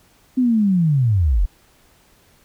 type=linear sweep; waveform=sine; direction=down; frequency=260.8 to 36.71 Hz; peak=-13 dBFS; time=0.37-1.46 s; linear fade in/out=10 ms; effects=pink hiss -55 dBFS RMS until 2.44 s